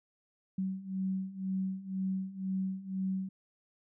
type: beating tone pair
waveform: sine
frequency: 188.6 / 190.6 Hz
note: F#3 / G3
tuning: +33 / -48 cents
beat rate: 2 Hz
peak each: -37 / -34 dBFS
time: 0.58-3.29 s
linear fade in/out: 5 ms
effects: none